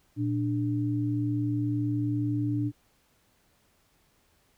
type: tone pair together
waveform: sine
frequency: 117.03 / 294.9 Hz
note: A#2 / D4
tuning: +7 / +7 cents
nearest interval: octave + major third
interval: 1600 cents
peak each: -28 dBFS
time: 0.16-2.72 s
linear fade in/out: 50 ms
effects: pink hiss -67 dBFS RMS until 4.57 s